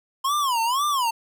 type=tone with vibrato; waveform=square; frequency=1038 Hz; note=C6; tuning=14 cents flat; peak=-21 dBFS; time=0.24-1.11 s; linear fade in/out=10 ms; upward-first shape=sine; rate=2 Hz; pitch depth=240 cents each way; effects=none